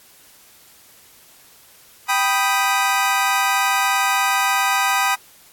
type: chord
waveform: 25% pulse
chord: G augmented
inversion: none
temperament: equal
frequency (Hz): 784 / 987.8 / 1244.5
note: G5 / B5 / D#6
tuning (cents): 0 / 0 / 0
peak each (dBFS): -17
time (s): 2.08-5.16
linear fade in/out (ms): 20
effects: white hiss -49 dBFS RMS until 5.52 s + AAC 64 kbps